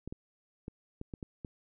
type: clicks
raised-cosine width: 3 ms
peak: -27 dBFS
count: 7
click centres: 0.076 / 0.125 / 0.681 / 1.014 / 1.138 / 1.228 / 1.448 s
effects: none